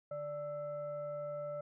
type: tone with frequency modulation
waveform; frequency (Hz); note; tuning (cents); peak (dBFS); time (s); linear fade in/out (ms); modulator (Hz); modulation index
sine; 587; D5; -1; -38; 0.11-1.61; 5; 735; 0.47
effects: none